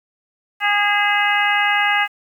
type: harmonic tone with a mistuned harmonic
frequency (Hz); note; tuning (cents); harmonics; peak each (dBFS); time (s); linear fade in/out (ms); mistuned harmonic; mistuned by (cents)
410; G#4; -22; 2 / 3 / 4 / 5 / 6 / 7; -20 / -24 / -20 / -20 / -24 / -25; 0.6-2.08; 50; 6; +69
effects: 8-bit

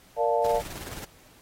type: chord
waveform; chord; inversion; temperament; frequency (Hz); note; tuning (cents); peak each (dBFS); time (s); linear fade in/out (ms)
sine; Bb major seventh; none; equal; 466.2 / 587.3 / 698.5 / 880; Bb4 / D5 / F5 / A5; 0 / 0 / 0 / 0; -26 / -26 / -27 / -28; 0.16-0.62; 50
type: noise with tremolo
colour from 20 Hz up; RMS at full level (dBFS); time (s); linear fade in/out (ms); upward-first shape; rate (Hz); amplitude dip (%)
pink; -38; 0.44-1.05; 5; square; 19; 45
effects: pink hiss -56 dBFS RMS until 1.41 s + AAC 48 kbps

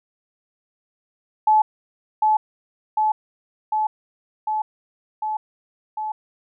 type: tone with echo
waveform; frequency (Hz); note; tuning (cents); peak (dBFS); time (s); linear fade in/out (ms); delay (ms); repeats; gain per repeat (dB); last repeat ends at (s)
sine; 861; A5; -38; -12; 1.47-1.62; 5; 750; 6; -2; 6.12
effects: none

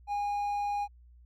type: tone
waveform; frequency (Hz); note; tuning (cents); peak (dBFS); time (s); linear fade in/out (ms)
triangle; 818; G#5; -26; -27; 0.07-0.88; 50
effects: added 60 Hz sine -53 dBFS peak until 1.25 s

